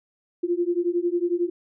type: beating tone pair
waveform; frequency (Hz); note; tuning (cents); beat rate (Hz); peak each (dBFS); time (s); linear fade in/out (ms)
sine; 343.3 / 354.3; F4 / F4; -30 / +25; 11; -24; 0.43-1.5; 10
effects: none